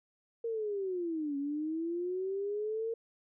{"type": "linear two-way sweep", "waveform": "sine", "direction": "down then up", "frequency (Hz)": [466.2, 277.2, 459.9], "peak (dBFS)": -32, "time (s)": [0.44, 2.94], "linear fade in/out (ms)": 5, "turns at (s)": 1.37, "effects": []}